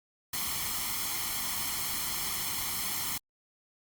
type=noise with comb filter; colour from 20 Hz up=white; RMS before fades=-33 dBFS; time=0.33-3.18 s; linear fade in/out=5 ms; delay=0.94 ms; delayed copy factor=+0.7; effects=Opus 48 kbps